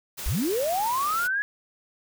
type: noise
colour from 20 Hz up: white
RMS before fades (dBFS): -35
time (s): 0.17-1.28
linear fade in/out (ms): 20
type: linear sweep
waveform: sine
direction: up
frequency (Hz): 32.96 to 1696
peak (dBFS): -23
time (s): 0.26-1.42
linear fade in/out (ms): 0
effects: none